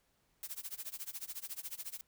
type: noise with tremolo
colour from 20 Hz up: blue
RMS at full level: -41 dBFS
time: 0.43-2.01 s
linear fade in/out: 0 ms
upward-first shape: sine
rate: 14 Hz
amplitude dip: 95%
effects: pink hiss -75 dBFS RMS until 2.07 s